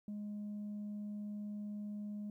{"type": "tone", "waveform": "sine", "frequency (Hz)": 207.7, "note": "G#3", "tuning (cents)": 0, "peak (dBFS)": -38, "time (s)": [0.08, 2.3], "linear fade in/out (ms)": 2, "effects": ["tanh soft clip ceiling -39 dBFS", "13-bit"]}